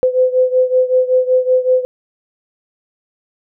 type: beating tone pair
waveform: sine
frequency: 508 / 513.3 Hz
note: B4 / C5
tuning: +49 / -33 cents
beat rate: 5.3 Hz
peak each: -12 / -15 dBFS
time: 0.03-1.85 s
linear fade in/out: 0 ms
effects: none